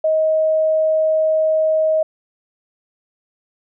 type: tone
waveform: sine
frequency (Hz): 630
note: D#5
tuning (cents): +21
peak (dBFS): -13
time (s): 0.04-2.03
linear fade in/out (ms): 5
effects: none